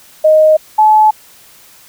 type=tone pair in turn; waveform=sine; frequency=622.3 / 860.4 Hz; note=D#5 / A5; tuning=0 / -39 cents; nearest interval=tritone; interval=561 cents; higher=second; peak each=-4 dBFS; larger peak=neither; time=0.24-0.57 / 0.78-1.11 s; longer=neither; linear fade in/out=10 ms; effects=white hiss -42 dBFS RMS until 1.88 s